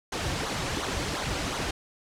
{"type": "noise with flanger", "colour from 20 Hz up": "pink", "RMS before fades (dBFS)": -30, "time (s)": [0.12, 1.71], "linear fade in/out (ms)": 5, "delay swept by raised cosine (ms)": [0.38, 4.78], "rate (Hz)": 2.8, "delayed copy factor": -0.65, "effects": ["low-pass 7000 Hz 12 dB/octave"]}